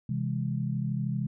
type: chord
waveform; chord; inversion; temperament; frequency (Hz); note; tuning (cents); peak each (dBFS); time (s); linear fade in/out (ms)
sine; C augmented; none; just; 130.81 / 163.52 / 204.4; C3 / E3 / G#3; 0 / -14 / -27; -30 / -33 / -33; 0.09-1.27; 5
effects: none